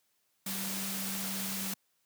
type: tone in noise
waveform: sine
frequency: 193.4 Hz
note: G3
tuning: 23 cents flat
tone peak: -39 dBFS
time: 0.46-1.74 s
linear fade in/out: 5 ms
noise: white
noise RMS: -37 dBFS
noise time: 0.46-1.74 s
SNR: -5 dB
effects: white hiss -75 dBFS RMS until 2.05 s + high-pass 100 Hz 12 dB/octave